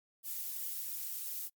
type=noise with flanger; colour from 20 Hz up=violet; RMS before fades=-40 dBFS; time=0.23-1.5 s; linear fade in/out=50 ms; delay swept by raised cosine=0.57 to 5.47 ms; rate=2.8 Hz; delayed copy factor=+0.75; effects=noise-tail reverb RT60 0.1 s tail -24 dB re dry + Opus 48 kbps